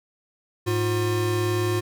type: tone pair together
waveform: square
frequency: 105.9 / 356.2 Hz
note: G#2 / F4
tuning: +34 / +34 cents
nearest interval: octave + major sixth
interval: 2100 cents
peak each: -25 dBFS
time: 0.66-1.81 s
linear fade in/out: 20 ms
effects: none